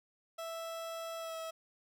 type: tone with pitch glide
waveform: 30% pulse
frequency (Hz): 659.3 to 649.5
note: E5 to E5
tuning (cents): 0 to -26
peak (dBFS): -37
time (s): 0.38-1.51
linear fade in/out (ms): 10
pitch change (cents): -26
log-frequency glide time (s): 1.18-1.36
effects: none